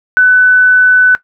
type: tone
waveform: sine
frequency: 1500 Hz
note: F#6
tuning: 23 cents sharp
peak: -3 dBFS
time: 0.17-1.15 s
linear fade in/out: 0 ms
effects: noise-tail reverb RT60 0.1 s tail -17 dB re dry